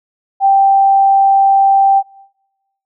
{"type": "tone", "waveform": "sine", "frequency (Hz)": 784, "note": "G5", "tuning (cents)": 0, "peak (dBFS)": -6, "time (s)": [0.4, 2.03], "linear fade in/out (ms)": 50, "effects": ["noise-tail reverb RT60 1.0 s tail -24 dB re dry"]}